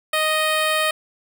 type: tone with notch filter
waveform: 10% pulse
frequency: 622.3 Hz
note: D#5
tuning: in tune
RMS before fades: -20 dBFS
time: 0.13-0.91 s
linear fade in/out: 5 ms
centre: 6100 Hz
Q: 1.7
effects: none